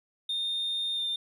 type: tone with pitch glide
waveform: triangle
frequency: 3647 to 3607 Hz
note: A#7 to A7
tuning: -39 to +42 cents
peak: -26 dBFS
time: 0.29-1.16 s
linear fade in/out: 5 ms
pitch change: -19 cents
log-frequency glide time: 0.95-1.01 s
effects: tanh soft clip ceiling -24 dBFS